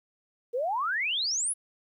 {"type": "exponential sweep", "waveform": "sine", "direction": "up", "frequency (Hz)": [454, 11000], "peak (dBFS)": -26, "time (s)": [0.53, 1.54], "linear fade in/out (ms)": 20, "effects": ["11-bit"]}